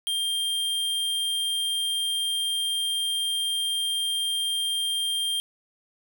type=tone; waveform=square; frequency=3192 Hz; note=G7; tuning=31 cents sharp; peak=-25 dBFS; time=0.07-5.4 s; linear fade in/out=0 ms; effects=none